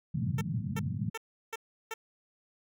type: band-pass noise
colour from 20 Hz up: pink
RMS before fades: -33 dBFS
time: 0.14-1.1 s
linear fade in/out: 5 ms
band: 100 to 210 Hz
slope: 48 dB/octave
type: tone bursts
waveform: 10% pulse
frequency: 448.9 Hz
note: A4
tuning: 35 cents sharp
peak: -27 dBFS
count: 5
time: 0.38-1.94 s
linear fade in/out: 5 ms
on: 32 ms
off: 350 ms
effects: none